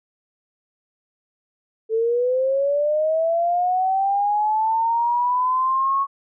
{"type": "linear sweep", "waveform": "sine", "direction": "up", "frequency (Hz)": [438.2, 1108.7], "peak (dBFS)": -17, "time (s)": [1.89, 6.07], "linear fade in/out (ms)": 50, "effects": []}